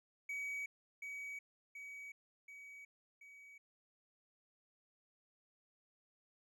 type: tone with echo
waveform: triangle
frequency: 2267 Hz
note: C#7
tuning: 38 cents sharp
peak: -38 dBFS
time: 0.29-0.66 s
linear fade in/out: 5 ms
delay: 730 ms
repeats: 4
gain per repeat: -4 dB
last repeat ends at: 3.58 s
effects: none